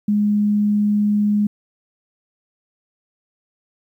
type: tone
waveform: sine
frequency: 207.7 Hz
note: G#3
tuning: in tune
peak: -14 dBFS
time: 0.08-1.47 s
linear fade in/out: 5 ms
effects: 9-bit